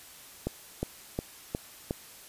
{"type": "click train", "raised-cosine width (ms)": 2, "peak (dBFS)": -16, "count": 5, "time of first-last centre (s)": [0.47, 1.909], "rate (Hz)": 2.78, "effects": ["white hiss -50 dBFS RMS until 2.28 s", "resampled to 32000 Hz"]}